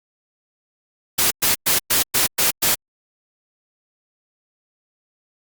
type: noise bursts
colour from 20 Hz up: white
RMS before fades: -17 dBFS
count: 7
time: 1.18-2.75 s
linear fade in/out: 10 ms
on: 130 ms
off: 110 ms
effects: Opus 48 kbps